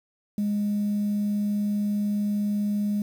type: tone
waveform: sine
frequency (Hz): 206.4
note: G#3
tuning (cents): -10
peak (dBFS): -21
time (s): 0.38-3.02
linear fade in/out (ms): 2
effects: tanh soft clip ceiling -20 dBFS + 8-bit